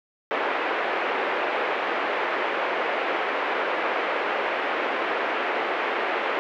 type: band-pass noise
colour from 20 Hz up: pink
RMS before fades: -26 dBFS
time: 0.31-6.39 s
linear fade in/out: 0 ms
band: 380 to 2500 Hz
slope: 24 dB/octave
effects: none